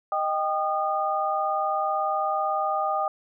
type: tone cluster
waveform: sine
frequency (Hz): 622 / 786 / 1224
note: D#5 / G5 / D#6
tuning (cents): -1 / +4 / -29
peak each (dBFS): -29 / -26 / -27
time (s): 0.12-3.08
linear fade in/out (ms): 2
effects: none